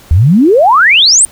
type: exponential sweep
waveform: sine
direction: up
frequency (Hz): 73.42 to 9230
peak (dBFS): -3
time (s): 0.11-1.25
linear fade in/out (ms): 0
effects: pink hiss -39 dBFS RMS until 1.31 s